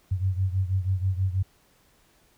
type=beating tone pair; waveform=sine; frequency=92.8 / 99 Hz; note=F#2 / G2; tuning=+6 / +18 cents; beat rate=6.2 Hz; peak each=-24 / -28 dBFS; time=0.11-1.43 s; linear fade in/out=10 ms; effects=pink hiss -62 dBFS RMS until 2.37 s